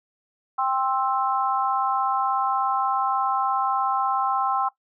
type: harmonic tone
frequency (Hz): 263.4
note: C4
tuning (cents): +12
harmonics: 3 / 4 / 5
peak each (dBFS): -24 / -25 / -26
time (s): 0.58-4.69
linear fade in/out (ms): 10
effects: noise-tail reverb RT60 0.1 s tail -17 dB re dry